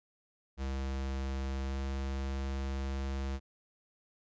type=tone with pitch glide; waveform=square; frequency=67 to 67.54 Hz; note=C2 to C#2; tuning=+42 to -44 cents; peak=-34 dBFS; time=0.57-3.4 s; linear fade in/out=50 ms; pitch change=+14 cents; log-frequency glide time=1.63-1.77 s; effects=resampled to 16000 Hz